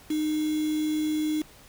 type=tone with quantisation; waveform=sine; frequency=307 Hz; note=D#4; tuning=23 cents flat; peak=-24 dBFS; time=0.1-1.42 s; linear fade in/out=5 ms; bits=6; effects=pink hiss -52 dBFS RMS until 1.68 s